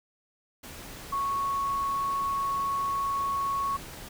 sine tone in noise, 1107 Hz, C#6, 3 cents flat, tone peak -26 dBFS, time 1.12-3.77 s, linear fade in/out 10 ms, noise pink, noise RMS -43 dBFS, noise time 0.63-4.09 s, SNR +14 dB, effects none

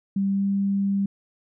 sine tone with pitch glide, 196.4 to 197.88 Hz, G3 to G3, +4 to +17 cents, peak -20 dBFS, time 0.16-1.06 s, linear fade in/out 5 ms, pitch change +13 cents, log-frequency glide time 0.32-0.44 s, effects none

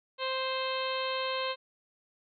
harmonic tone with a mistuned harmonic, 523.3 Hz, C5, in tune, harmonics 1 / 2 / 3 / 4 / 5 / 6 / 7 / 8, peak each -34 / -35 / -42 / -43 / -40 / -40 / -42 / -41 dBFS, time 0.18-1.56 s, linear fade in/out 50 ms, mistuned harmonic 7, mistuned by +25 cents, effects none

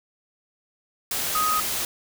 sine tone in noise, 1253 Hz, D#6, 12 cents sharp, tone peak -21 dBFS, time 1.35-1.6 s, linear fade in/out 2 ms, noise white, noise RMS -27 dBFS, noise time 1.11-1.85 s, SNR +3 dB, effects none

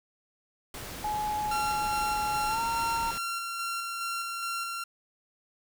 pink noise, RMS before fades -40 dBFS, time 0.74-3.18 s, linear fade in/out 2 ms
sine tone with pitch glide, 844 to 920.4 Hz, G#5 to A#5, +28 to -22 cents, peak -28 dBFS, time 1.04-3.11 s, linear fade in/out 5 ms, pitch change +150 cents, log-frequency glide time 2.47-2.61 s
sawtooth tone with tremolo, 1371 Hz, F6, 32 cents flat, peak -27 dBFS, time 1.51-4.84 s, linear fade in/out 5 ms, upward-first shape square, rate 2.4 Hz, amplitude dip 25%
effects none

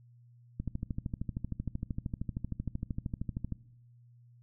click train, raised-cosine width 5 ms, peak -22 dBFS, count 39, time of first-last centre 0.6-3.523 s, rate 13 Hz, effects noise-tail reverb RT60 0.9 s tail -22 dB re dry + added 120 Hz sine -56 dBFS peak until 4.42 s

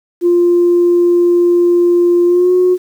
sine tone with pitch glide, 349.2 to 363.6 Hz, F4 to F#4, 0 to -30 cents, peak -6 dBFS, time 0.21-2.78 s, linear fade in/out 50 ms, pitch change +70 cents, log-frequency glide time 2.26-2.52 s, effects tanh soft clip ceiling -3 dBFS + 7-bit

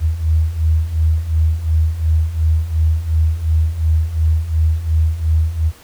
sine beating tone pair, 77.78 / 80.58 Hz, D#2 / E2, 0 / -39 cents, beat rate 2.8 Hz, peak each -18 / -14 dBFS, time 0-5.72 s, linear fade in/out 50 ms, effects pink hiss -44 dBFS RMS until 5.83 s

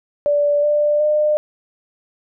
sine tone with pitch steps, 582 / 592.5 / 603.2 Hz, D5 / D5 / D5, -16 / +15 / +46 cents, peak -13 dBFS, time 0.26-1.37 s, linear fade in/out 0 ms, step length 370 ms, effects none

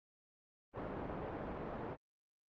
white low-pass noise, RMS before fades -43 dBFS, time 0.73-1.97 s, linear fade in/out 50 ms, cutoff 710 Hz, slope 12 dB/octave, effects low-pass 3000 Hz 12 dB/octave + Opus 24 kbps

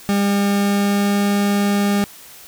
40% pulse tone with pitch glide, 201 to 202.3 Hz, G3 to G#3, +44 to -45 cents, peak -14 dBFS, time 0.09-2.04 s, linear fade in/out 0 ms, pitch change +11 cents, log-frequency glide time 0.48-1.31 s, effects white hiss -41 dBFS RMS until 2.47 s

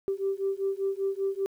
sine beating tone pair, 388.2 / 393.3 Hz, G4 / G4, -17 / +6 cents, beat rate 5.1 Hz, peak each -29 dBFS, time 0.08-1.46 s, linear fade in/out 0 ms, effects tanh soft clip ceiling -19 dBFS + 10-bit

